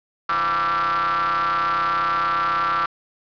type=ring-modulated tone; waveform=45% pulse; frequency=92.1 Hz; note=F#2; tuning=7 cents flat; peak=-16 dBFS; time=0.29-2.86 s; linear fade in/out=5 ms; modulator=1260 Hz; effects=resampled to 11025 Hz + 7-bit